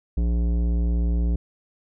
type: tone with tanh clipping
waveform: triangle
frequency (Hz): 58.27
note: A#1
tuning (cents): 0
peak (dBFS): -21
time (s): 0.17-1.36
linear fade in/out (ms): 5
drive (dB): 18
effects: none